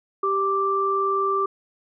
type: tone pair together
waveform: sine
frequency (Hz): 392 / 1174.7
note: G4 / D6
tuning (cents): 0 / 0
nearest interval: octave + perfect fifth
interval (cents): 1900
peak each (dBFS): -24 / -21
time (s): 0.23-1.46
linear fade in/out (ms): 5
effects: none